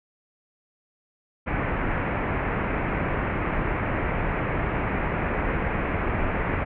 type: low-pass noise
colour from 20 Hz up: pink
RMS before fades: -26 dBFS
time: 1.46-6.65 s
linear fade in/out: 20 ms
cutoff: 2400 Hz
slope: 48 dB/octave
effects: none

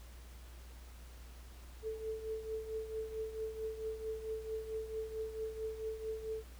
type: tone with tremolo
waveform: sine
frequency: 440.4 Hz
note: A4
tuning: 2 cents sharp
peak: -35 dBFS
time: 1.82-6.44 s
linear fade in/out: 50 ms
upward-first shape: triangle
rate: 4.5 Hz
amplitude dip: 75%
effects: added 60 Hz sine -50 dBFS peak until 6.59 s + pink hiss -60 dBFS RMS until 6.59 s

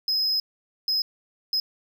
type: tone bursts at uneven times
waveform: triangle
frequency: 5090 Hz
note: D#8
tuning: 39 cents sharp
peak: -20 dBFS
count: 3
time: 0.08-0.4 / 0.88-1.02 / 1.53-1.6 s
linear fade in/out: 2 ms
effects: none

